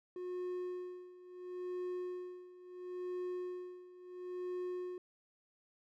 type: tone with tremolo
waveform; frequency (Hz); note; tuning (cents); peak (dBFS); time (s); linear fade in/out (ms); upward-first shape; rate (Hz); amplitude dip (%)
triangle; 361.5; F#4; -40; -35; 0.16-4.98; 2; sine; 0.73; 85
effects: none